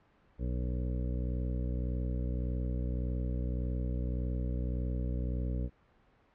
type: harmonic tone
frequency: 61.74 Hz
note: B1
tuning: in tune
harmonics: 1 / 2 / 3 / 4 / 5 / 7 / 8 / 9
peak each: -32 / -38 / -42 / -44 / -46 / -49 / -50 / -51 dBFS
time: 0.38-5.7 s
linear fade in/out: 50 ms
effects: pink hiss -66 dBFS RMS until 6.34 s + low-pass 2000 Hz 12 dB/octave